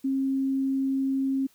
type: tone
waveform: sine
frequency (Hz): 268.8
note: C4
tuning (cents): +47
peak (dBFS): -23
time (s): 0.04-1.47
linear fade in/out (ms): 10
effects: white hiss -62 dBFS RMS until 1.54 s